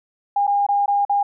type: tone with dropouts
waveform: sine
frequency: 810 Hz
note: G#5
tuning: 43 cents flat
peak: -15 dBFS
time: 0.36-1.23 s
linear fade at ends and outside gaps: 5 ms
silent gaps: 0.469-0.476 / 0.666-0.687 / 0.86-0.879 / 1.051-1.095 s
effects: none